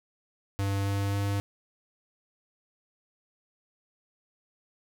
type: tone with pitch steps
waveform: square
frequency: 99 / 99.63 / 100.27 Hz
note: G2 / G2 / G2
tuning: +18 / +29 / +40 cents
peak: -27 dBFS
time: 0.59-1.4 s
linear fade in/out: 0 ms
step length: 270 ms
effects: none